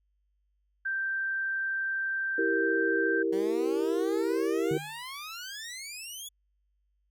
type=tone; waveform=sine; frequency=1568 Hz; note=G6; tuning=in tune; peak=-28 dBFS; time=0.85-3.23 s; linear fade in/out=10 ms
type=chord; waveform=sine; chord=E diminished; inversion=none; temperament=equal; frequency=329.6 / 392 / 466.2 Hz; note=E4 / G4 / Bb4; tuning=0 / 0 / 0 cents; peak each=-30 dBFS; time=2.38-4.78 s; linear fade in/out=5 ms
type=exponential sweep; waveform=15% pulse; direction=up; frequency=185.4 to 3440 Hz; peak=-32 dBFS; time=3.32-6.29 s; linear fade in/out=10 ms
type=tone with exponential decay; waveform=sine; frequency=150 Hz; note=D3; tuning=37 cents sharp; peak=-29 dBFS; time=4.71-5.03 s; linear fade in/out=2 ms; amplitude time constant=68 ms
effects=added 50 Hz sine -70 dBFS peak until 7.1 s